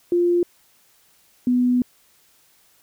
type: tone pair in turn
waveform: sine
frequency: 349.2 / 247.8 Hz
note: F4 / B3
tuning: 0 / +6 cents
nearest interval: tritone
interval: 594 cents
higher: first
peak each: -15 dBFS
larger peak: neither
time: 0.12-0.43 / 1.47-1.82 s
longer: second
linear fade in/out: 2 ms
effects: white hiss -58 dBFS RMS until 2.82 s